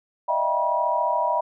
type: tone cluster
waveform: sine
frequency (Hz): 603 / 637 / 678 / 782 / 966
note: D5 / D#5 / E5 / G5 / B5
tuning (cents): +46 / +41 / +49 / -4 / -39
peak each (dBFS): -29 / -28 / -29 / -30 / -22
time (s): 0.28-1.41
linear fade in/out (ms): 10
effects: none